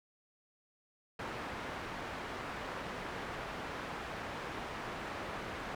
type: low-pass noise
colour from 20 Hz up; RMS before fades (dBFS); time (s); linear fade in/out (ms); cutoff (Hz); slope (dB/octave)
white; -42; 1.19-5.75; 5; 1500; 12
effects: none